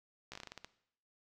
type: slowing click train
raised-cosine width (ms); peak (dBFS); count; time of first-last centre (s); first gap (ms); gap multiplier
0.2; -28; 10; 0.32-0.646; 15; 1.21
effects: noise-tail reverb RT60 0.7 s tail -17 dB re dry